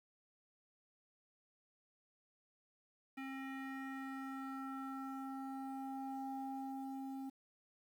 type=tone with low-pass filter sweep; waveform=square; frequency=268.1 Hz; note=C4; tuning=42 cents sharp; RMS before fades=-45 dBFS; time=3.17-7.3 s; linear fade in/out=10 ms; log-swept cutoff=2300 to 600 Hz; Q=3.3; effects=11-bit